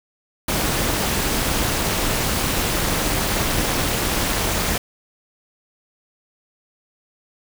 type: noise with amplitude modulation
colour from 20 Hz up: pink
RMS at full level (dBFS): -18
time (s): 0.48-4.78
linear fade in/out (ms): 5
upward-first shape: sine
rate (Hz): 259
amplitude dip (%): 70
effects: none